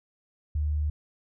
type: tone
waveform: sine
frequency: 75 Hz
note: D2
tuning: 37 cents sharp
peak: -24 dBFS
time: 0.55-0.9 s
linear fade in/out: 5 ms
effects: none